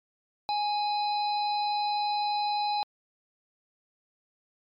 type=harmonic tone with a mistuned harmonic; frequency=830.6 Hz; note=G#5; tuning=in tune; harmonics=1 / 3 / 5 / 6; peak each=-26 / -42 / -34 / -45 dBFS; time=0.49-2.83 s; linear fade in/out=0 ms; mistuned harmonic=5; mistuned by=-46 cents; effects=MP3 96 kbps